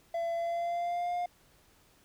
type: tone with pitch glide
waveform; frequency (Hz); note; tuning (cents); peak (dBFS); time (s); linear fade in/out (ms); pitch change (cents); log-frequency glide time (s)
triangle; 675 to 707.7; E5 to F5; +41 to +23; -28; 0.14-1.26; 5; +82; 0.34-1.15
effects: pink hiss -64 dBFS RMS until 2.04 s